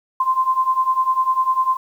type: beating tone pair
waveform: sine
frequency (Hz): 1035 / 1045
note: C6 / C6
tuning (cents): -19 / -2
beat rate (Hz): 10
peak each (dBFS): -20 / -17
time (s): 0.2-1.77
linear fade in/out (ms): 5
effects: 8-bit